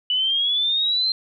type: exponential sweep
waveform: sine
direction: up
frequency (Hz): 2960 to 4165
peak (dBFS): -18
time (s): 0.1-1.12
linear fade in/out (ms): 2
effects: none